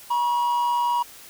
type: tone pair together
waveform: triangle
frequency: 960.9 / 1100 Hz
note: B5 / C#6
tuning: -48 / -14 cents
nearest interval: major second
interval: 234 cents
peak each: -18 / -30 dBFS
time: 0.1-1.03 s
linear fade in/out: 10 ms
effects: white hiss -45 dBFS RMS until 1.29 s